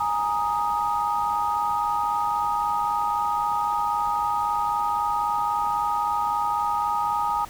sine chord, Ab suspended second, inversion none, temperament just, 830.6 / 934.4 / 1245.9 Hz, Ab5 / Bb5 / Eb6, 0 / +4 / +2 cents, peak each -26 dBFS, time 0-7.45 s, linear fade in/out 5 ms, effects pink hiss -44 dBFS RMS until 7.49 s

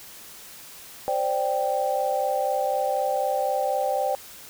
sine chord, C suspended second, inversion none, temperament equal, 523.3 / 587.3 / 784 Hz, C5 / D5 / G5, 0 / 0 / 0 cents, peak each -27 / -27 / -25 dBFS, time 1.08-4.15 s, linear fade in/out 0 ms, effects white hiss -44 dBFS RMS until 4.49 s

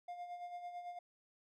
triangle tone with tremolo, 706 Hz, F5, 19 cents sharp, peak -40 dBFS, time 0.08-0.99 s, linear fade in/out 5 ms, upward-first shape sine, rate 9 Hz, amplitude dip 55%, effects none

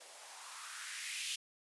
violet noise with band-pass filter sweep, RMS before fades -45 dBFS, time 0-1.36 s, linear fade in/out 10 ms, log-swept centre 530 to 3000 Hz, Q 2.9, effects resampled to 24000 Hz

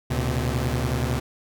sawtooth tone cluster, 72.6 / 118 / 128.7 Hz, D2 / A#2 / C3, -19 / +22 / -28 cents, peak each -23 dBFS, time 0.1-1.2 s, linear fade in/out 10 ms, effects none

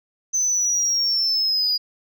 sine linear sweep, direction down, 6150 to 4870 Hz, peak -16 dBFS, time 0.33-1.78 s, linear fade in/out 20 ms, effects tanh soft clip ceiling -16 dBFS

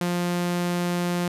sawtooth tone, 175.7 Hz, F3, 11 cents sharp, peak -19 dBFS, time 0.01-1.28 s, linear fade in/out 2 ms, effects resampled to 32000 Hz

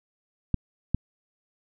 clicks, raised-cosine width 5 ms, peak -10 dBFS, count 2, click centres 0.543 / 0.946 s, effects none

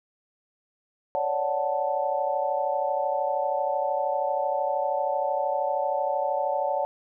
sine chord, D major seventh, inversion third, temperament equal, 554.4 / 587.3 / 740 / 880 Hz, C#5 / D5 / F#5 / A5, 0 / 0 / 0 / 0 cents, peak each -29 dBFS, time 1.15-6.85 s, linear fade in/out 0 ms, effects none

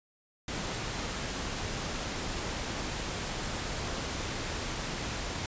pink noise, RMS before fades -35 dBFS, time 0.48-5.46 s, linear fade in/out 2 ms, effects resampled to 16000 Hz

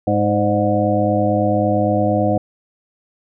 harmonic tone with a mistuned harmonic, 103.83 Hz, G#2, in tune, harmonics 1 / 2 / 3 / 5 / 6 / 7, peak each -21 / -21 / -21 / -21 / -21 / -21 dBFS, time 0.07-2.38 s, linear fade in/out 5 ms, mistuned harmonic 6, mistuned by -42 cents, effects none

